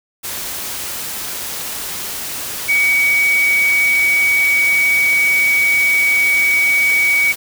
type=tone in noise; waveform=sine; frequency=2259 Hz; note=C#7; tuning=32 cents sharp; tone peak=-11 dBFS; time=2.68-7.33 s; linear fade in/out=20 ms; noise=white; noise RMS=-25 dBFS; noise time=0.23-7.36 s; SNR=+11 dB; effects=none